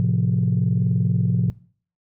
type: chord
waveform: sine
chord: F major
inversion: first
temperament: equal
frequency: 110 / 130.81 / 174.61 Hz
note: A2 / C3 / F3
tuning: 0 / 0 / 0 cents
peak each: -20 dBFS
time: 0-1.5 s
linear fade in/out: 0 ms
effects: noise-tail reverb RT60 0.5 s tail -22 dB re dry + tanh soft clip ceiling -11 dBFS

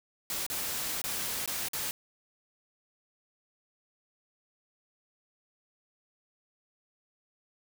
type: noise with dropouts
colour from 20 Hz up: white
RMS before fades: -34 dBFS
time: 0.3-1.91 s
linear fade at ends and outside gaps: 1 ms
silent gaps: 0.465-0.5 / 1.017-1.04 / 1.46-1.476 / 1.685-1.733 s
effects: none

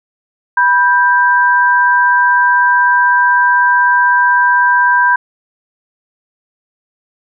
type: tone pair together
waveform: sine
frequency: 982 / 1577 Hz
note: B5 / G6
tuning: -10 / +10 cents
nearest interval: minor sixth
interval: 820 cents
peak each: -10 dBFS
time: 0.57-5.16 s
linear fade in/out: 5 ms
effects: none

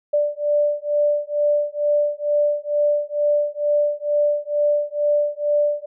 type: beating tone pair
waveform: sine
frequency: 587.3 / 589.5 Hz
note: D5 / D5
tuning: 0 / +6 cents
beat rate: 2.2 Hz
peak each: -20 dBFS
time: 0.13-5.86 s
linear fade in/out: 10 ms
effects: none

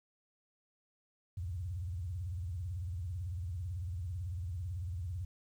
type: tone with vibrato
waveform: sine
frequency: 88 Hz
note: F2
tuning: 14 cents sharp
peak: -36 dBFS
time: 1.37-5.25 s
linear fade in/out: 5 ms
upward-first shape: triangle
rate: 18 Hz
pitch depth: 300 cents each way
effects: 11-bit

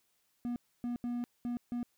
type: tone bursts at uneven times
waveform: triangle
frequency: 241.3 Hz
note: B3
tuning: 40 cents flat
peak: -31 dBFS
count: 5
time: 0.45-0.56 / 0.84-0.96 / 1.04-1.24 / 1.45-1.57 / 1.72-1.83 s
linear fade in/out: 0 ms
effects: white hiss -75 dBFS RMS until 1.97 s

